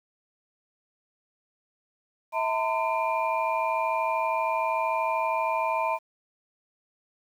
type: tone cluster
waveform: sine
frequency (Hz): 647 / 906 / 1019 / 2392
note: E5 / A#5 / C6 / D7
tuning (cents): -32 / -50 / -46 / +31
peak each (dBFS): -29 / -27 / -29 / -34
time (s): 2.32-5.99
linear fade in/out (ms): 50
effects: tanh soft clip ceiling -13 dBFS + 9-bit